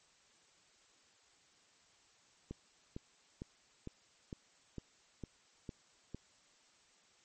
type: click train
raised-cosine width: 3 ms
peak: -30 dBFS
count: 9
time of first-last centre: 2.51-6.146 s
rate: 2.2 Hz
effects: white hiss -68 dBFS RMS until 7.24 s + MP3 32 kbps